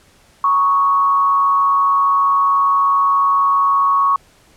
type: tone with frequency modulation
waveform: sine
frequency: 1108.7 Hz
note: C#6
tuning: in tune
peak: -11 dBFS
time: 0.44-4.16 s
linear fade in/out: 2 ms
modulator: 162 Hz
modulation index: 0.37
effects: pink hiss -51 dBFS RMS until 4.56 s + low-pass 11000 Hz 12 dB/octave